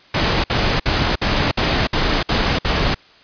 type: noise bursts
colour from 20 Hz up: pink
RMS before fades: -17 dBFS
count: 8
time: 0.14-2.946 s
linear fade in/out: 5 ms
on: 300 ms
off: 58 ms
effects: white hiss -48 dBFS RMS until 3.23 s + resampled to 11025 Hz